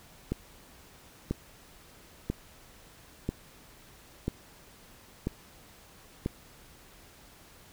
click train, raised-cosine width 3 ms, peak -16 dBFS, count 7, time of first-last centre 0.32-6.261 s, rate 1.01 Hz, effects pink hiss -55 dBFS RMS until 7.72 s

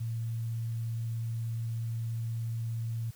sine tone, 114.6 Hz, A#2, 29 cents flat, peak -31 dBFS, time 0-3.11 s, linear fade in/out 10 ms, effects white hiss -58 dBFS RMS until 3.15 s

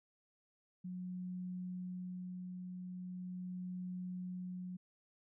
sine tone with tremolo, 181.7 Hz, F#3, 31 cents flat, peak -40 dBFS, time 0.84-4.77 s, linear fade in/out 10 ms, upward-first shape sine, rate 0.4 Hz, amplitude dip 30%, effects none

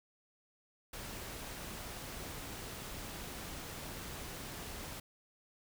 pink noise, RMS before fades -45 dBFS, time 0.93-5 s, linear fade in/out 5 ms, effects none

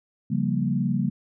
sine chord, G half-diminished seventh, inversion second, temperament equal, 138.59 / 174.61 / 196 / 233.1 Hz, Db3 / F3 / G3 / Bb3, 0 / 0 / 0 / 0 cents, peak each -27 / -28 / -26 / -27 dBFS, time 0.3-1.1 s, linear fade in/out 10 ms, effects none

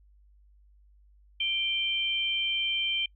sine tone pair together, 2378 / 3120 Hz, D7 / G7, +21 / -9 cents, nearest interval perfect fourth, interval 470 cents, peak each -31 / -27 dBFS, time 1.4-3.06 s, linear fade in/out 5 ms, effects noise-tail reverb RT60 0.1 s tail -26 dB re dry + added 50 Hz sine -56 dBFS peak until 3.15 s

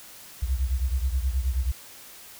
sine beating tone pair, 62 / 71.4 Hz, B1 / D2, +7 / -48 cents, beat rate 9.4 Hz, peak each -24 / -28 dBFS, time 0.42-1.72 s, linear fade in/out 10 ms, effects white hiss -46 dBFS RMS until 2.39 s

